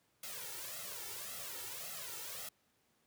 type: noise with flanger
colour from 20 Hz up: white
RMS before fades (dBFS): -45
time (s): 0.23-2.49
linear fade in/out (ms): 5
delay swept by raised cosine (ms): 1.5 to 2.27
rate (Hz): 1.8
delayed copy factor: +0.9
effects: pink hiss -75 dBFS RMS until 3.06 s + high-pass 100 Hz 12 dB/octave